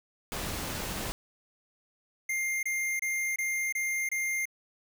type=noise; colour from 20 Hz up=pink; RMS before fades=-35 dBFS; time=0.32-1.12 s; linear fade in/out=0 ms
type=tone bursts; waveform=square; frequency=2109 Hz; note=C7; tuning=13 cents sharp; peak=-29 dBFS; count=6; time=2.29-4.455 s; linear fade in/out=5 ms; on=340 ms; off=25 ms
effects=none